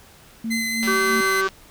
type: tone with tremolo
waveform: sine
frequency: 225.9 Hz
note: A3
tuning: 46 cents sharp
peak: -22 dBFS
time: 0.44-1.21 s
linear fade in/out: 5 ms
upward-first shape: sine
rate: 3 Hz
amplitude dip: 70%
type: tone with vibrato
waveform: sawtooth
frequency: 2046 Hz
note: C7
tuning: 39 cents flat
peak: -20 dBFS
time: 0.5-1.42 s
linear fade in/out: 20 ms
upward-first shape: triangle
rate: 4.4 Hz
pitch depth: 10 cents each way
type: click train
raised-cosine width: 0.2 ms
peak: -15 dBFS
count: 128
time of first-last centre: 0.83-1.488 s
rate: 193 Hz
type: harmonic tone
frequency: 384.1 Hz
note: G4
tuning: 35 cents flat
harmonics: 1 / 3 / 4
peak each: -23 / -23 / -23 dBFS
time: 0.87-1.48 s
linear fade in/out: 10 ms
effects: pink hiss -49 dBFS RMS until 1.7 s